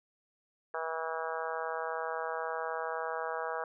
harmonic tone, 161.9 Hz, E3, 31 cents flat, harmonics 3 / 4 / 5 / 6 / 7 / 8 / 9 / 10, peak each -39 / -40 / -41 / -42 / -42 / -43 / -44 / -44 dBFS, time 0.74-3.64 s, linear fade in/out 2 ms, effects none

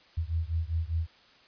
sine beating tone pair, 79.8 / 84.8 Hz, D#2 / E2, +44 / +50 cents, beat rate 5 Hz, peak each -30 / -31 dBFS, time 0.17-1.07 s, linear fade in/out 10 ms, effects white hiss -58 dBFS RMS until 1.47 s + resampled to 11025 Hz

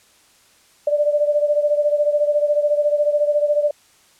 sine beating tone pair, 587.3 / 601.3 Hz, D5 / D5, 0 / +41 cents, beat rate 14 Hz, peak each -16 / -21 dBFS, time 0.87-3.71 s, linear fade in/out 5 ms, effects white hiss -54 dBFS RMS until 4.19 s + low-pass 10000 Hz 12 dB/octave

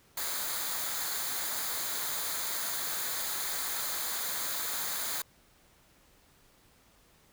white noise with comb filter, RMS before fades -34 dBFS, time 0.17-5.22 s, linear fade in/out 5 ms, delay 0.36 ms, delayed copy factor -0.6, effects pink hiss -63 dBFS RMS until 7.32 s

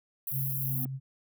white high-pass noise, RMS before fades -34 dBFS, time 0.27-0.85 s, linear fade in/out 2 ms, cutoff 11000 Hz, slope 96 dB/octave
sine tone with tremolo, 133.7 Hz, C3, 38 cents sharp, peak -30 dBFS, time 0.31-1 s, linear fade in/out 50 ms, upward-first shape sine, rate 3 Hz, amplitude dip 35%
triangle tone with exponential growth, 249.4 Hz, B3, 17 cents sharp, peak -32 dBFS, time 0.43-0.86 s, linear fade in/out 2 ms, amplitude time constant 93 ms
effects none

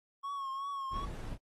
triangle tone with vibrato, 1098 Hz, C#6, 17 cents flat, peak -34 dBFS, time 0.23-1.06 s, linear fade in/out 20 ms, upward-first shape triangle, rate 2.7 Hz, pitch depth 57 cents each way
brown noise, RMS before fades -40 dBFS, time 0.91-1.38 s, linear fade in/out 50 ms
effects AAC 32 kbps

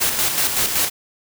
white noise with tremolo, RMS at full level -18 dBFS, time 0-0.9 s, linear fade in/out 20 ms, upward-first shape square, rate 5.3 Hz, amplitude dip 45%, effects none

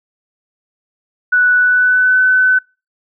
sine tone with pitch glide, 1480 to 1510.2 Hz, F#6 to F#6, 0 to +35 cents, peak -8 dBFS, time 1.32-2.59 s, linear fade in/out 10 ms, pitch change +35 cents, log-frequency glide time 1.56-2.19 s, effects noise-tail reverb RT60 0.3 s tail -26 dB re dry

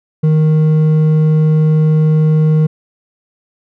sine tone with hard clipping, 155.56 Hz, D#3, in tune, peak -9 dBFS, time 0.23-2.67 s, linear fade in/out 10 ms, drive 5 dB, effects none

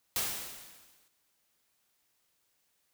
white noise with exponential decay, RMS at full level -30 dBFS, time 0.16-1.08 s, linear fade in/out 1 ms, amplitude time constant 200 ms, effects white hiss -75 dBFS RMS until 2.93 s

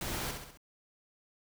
pink noise with echo, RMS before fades -37 dBFS, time 0.01-0.31 s, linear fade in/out 2 ms, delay 66 ms, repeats 4, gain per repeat -5 dB, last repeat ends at 0.574 s, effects none

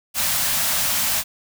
white band-stop noise, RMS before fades -21 dBFS, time 0.14-1.24 s, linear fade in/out 50 ms, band 260 to 560 Hz, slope 48 dB/octave, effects none

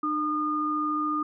sine tone pair together, 302.3 / 1219 Hz, D#4 / D#6, -50 / -36 cents, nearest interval 2 octaves, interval 2414 cents, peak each -29 / -26 dBFS, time 0.03-1.23 s, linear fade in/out 5 ms, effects none

